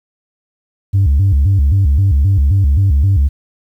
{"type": "tone with vibrato", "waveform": "sine", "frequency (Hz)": 82.9, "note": "E2", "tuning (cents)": 10, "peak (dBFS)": -6, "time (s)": [0.93, 3.29], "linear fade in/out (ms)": 20, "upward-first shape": "square", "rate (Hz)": 3.8, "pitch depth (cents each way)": 290, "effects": ["tanh soft clip ceiling -6 dBFS", "8-bit"]}